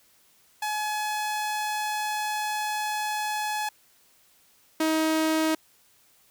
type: tone pair in turn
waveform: sawtooth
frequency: 848 / 316.6 Hz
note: G#5 / D#4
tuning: +36 / +30 cents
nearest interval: octave + perfect fourth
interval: 1706 cents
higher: first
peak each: -23 / -18 dBFS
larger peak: second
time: 0.62-3.69 / 4.8-5.55 s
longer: first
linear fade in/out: 5 ms
effects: white hiss -61 dBFS RMS until 6.3 s